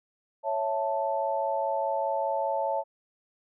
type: chord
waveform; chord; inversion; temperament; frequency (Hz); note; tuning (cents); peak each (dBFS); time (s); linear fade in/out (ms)
sine; A major; first; equal; 554.4 / 659.3 / 880; C#5 / E5 / A5; 0 / 0 / 0; -30 / -31 / -29; 0.43-2.84; 50
effects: none